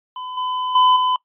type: tone with level steps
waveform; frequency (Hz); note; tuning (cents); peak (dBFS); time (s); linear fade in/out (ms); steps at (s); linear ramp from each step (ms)
square; 1009; B5; +37; -29 / -22 / -12 / -17; 0.16-1.16; 2; 0.37 / 0.75 / 0.96; 5
effects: noise-tail reverb RT60 0.1 s tail -22 dB re dry + resampled to 8000 Hz